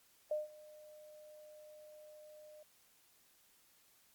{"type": "tone with ADSR envelope", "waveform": "sine", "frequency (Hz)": 607, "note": "D#5", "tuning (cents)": -43, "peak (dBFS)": -32, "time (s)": [0.31, 2.63], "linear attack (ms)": 4, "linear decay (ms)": 160, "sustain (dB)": -22, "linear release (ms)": 4, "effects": ["white hiss -69 dBFS RMS until 4.14 s", "Opus 48 kbps"]}